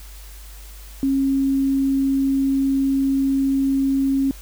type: tone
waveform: sine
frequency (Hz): 271.5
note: C#4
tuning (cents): -36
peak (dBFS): -16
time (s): 1.03-4.31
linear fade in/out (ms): 0
effects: added 50 Hz sine -37 dBFS peak until 4.41 s + white hiss -45 dBFS RMS until 4.41 s